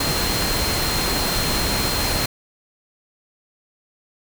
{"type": "tone in noise", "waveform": "sine", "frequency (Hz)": 4186, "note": "C8", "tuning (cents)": 0, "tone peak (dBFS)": -26, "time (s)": [0, 2.26], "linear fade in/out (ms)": 5, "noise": "pink", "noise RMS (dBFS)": -22, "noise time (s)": [0, 2.26], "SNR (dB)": -7, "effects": []}